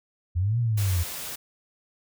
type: linear two-way sweep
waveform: sine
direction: up then down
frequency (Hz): 82.41 to 121.4 to 82.41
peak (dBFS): -21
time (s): 0.35-1.04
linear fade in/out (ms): 20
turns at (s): 0.59
type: noise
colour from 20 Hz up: white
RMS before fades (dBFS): -35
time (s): 0.77-1.36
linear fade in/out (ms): 10
effects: none